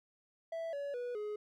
triangle tone with pitch steps, 659.3 / 567.4 / 488.2 / 420.2 Hz, E5 / C#5 / B4 / G#4, 0 / +40 / -20 / +20 cents, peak -35 dBFS, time 0.52-1.36 s, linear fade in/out 5 ms, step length 210 ms, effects none

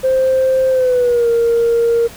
sine tone with pitch glide, 523.3 to 466.2 Hz, C5 to A#4, 0 to 0 cents, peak -9 dBFS, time 0.03-2.08 s, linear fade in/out 20 ms, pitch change -200 cents, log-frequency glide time 0.7-1.29 s, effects tanh soft clip ceiling -7 dBFS + pink hiss -36 dBFS RMS until 2.16 s

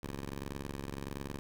10% pulse ring-modulated tone, 69.3 Hz, C#2, in tune, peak -28 dBFS, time 0.03-1.39 s, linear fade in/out 0 ms, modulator 45.4 Hz, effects none

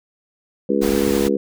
harmonic tone, 69.3 Hz, C#2, in tune, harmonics 3 / 4 / 5 / 6 / 7, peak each -22 / -22 / -22 / -22 / -22 dBFS, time 0.69-1.37 s, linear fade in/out 5 ms
pink noise, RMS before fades -27 dBFS, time 0.81-1.29 s, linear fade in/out 20 ms
effects none

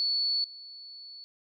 sine tone with level steps, 4435 Hz, C#8, in tune, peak -25 / -43 dBFS, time 0-1.24 s, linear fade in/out 0 ms, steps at 0.44 s, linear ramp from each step 2 ms, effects none

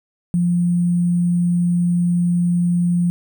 sine tone with sample-and-hold, 174.61 Hz, F3, in tune, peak -14 dBFS, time 0.34-3.1 s, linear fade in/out 0 ms, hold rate 8820 Hz, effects none

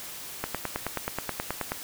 click train, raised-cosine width 0.5 ms, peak -13 dBFS, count 13, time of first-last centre 0.44-1.719 s, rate 9.38 Hz, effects white hiss -40 dBFS RMS until 1.83 s

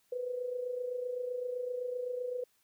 sine tone with amplitude modulation, 496.6 Hz, B4, 9 cents sharp, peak -31 dBFS, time 0.12-2.44 s, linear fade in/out 5 ms, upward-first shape sine, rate 27.8 Hz, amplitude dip 60%, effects white hiss -72 dBFS RMS until 2.63 s

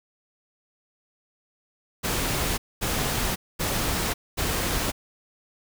pink noise bursts, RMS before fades -26 dBFS, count 4, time 2.03-4.92 s, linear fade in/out 20 ms, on 550 ms, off 230 ms, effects none

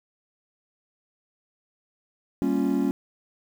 triangle chord, G half-diminished seventh, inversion none, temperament equal, 196 / 233.1 / 277.2 / 349.2 Hz, G3 / Bb3 / Db4 / F4, 0 / 0 / 0 / 0 cents, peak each -26 / -26 / -22 / -28 dBFS, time 2.42-2.91 s, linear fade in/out 0 ms, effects 8-bit

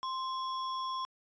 sine tone with sample-and-hold, 1046.5 Hz, C6, in tune, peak -33 dBFS, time 0.03-1.05 s, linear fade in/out 0 ms, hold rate 4410 Hz, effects resampled to 16000 Hz

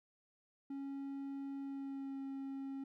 triangle tone with pitch glide, 275.8 to 271.7 Hz, C#4 to C#4, -9 to -35 cents, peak -39 dBFS, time 0.7-2.84 s, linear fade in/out 5 ms, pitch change -26 cents, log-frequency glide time 1.61-2.2 s, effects none

